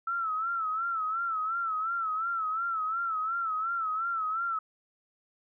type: tone with vibrato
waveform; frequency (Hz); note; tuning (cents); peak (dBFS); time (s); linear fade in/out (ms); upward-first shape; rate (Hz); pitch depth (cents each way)
sine; 1321; E6; +3; -28; 0.07-4.59; 5; sine; 2.8; 86
effects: none